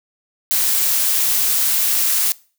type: noise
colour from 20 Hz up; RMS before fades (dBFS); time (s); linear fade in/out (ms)
blue; -17; 0.51-2.32; 0
effects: noise-tail reverb RT60 0.4 s tail -22 dB re dry